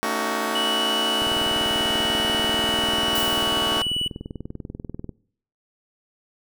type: chord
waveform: 10% pulse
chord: D# half-diminished seventh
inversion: second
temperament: just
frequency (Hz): 224 / 280 / 311.1 / 373.4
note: A3 / C#4 / D#4 / F#4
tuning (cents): +31 / +18 / 0 / +16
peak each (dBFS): -19 / -23 / -22 / -21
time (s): 0.03-3.82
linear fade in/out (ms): 0
type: tone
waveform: triangle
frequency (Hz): 2952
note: F#7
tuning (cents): -5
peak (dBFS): -21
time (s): 0.55-4.08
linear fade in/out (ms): 5
type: click train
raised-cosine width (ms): 3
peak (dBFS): -20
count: 80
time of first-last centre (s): 1.22-5.093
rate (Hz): 20.4
type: noise with exponential decay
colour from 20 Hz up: blue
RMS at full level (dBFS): -26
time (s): 3.15-3.84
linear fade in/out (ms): 5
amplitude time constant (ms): 150
effects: noise-tail reverb RT60 0.6 s tail -23 dB re dry